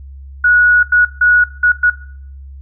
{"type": "tone bursts at uneven times", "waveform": "sine", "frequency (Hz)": 1461, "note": "F#6", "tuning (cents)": -22, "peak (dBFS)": -7, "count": 5, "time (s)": [[0.44, 0.83], [0.92, 1.05], [1.21, 1.44], [1.63, 1.72], [1.83, 1.9]], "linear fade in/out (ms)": 5, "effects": ["noise-tail reverb RT60 0.6 s tail -19 dB re dry", "added 68 Hz sine -30 dBFS peak until 2.61 s"]}